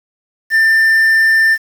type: tone with quantisation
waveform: triangle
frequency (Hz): 1788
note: A6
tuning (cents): +27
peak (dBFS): -6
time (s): 0.5-1.58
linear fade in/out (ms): 50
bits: 6
effects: none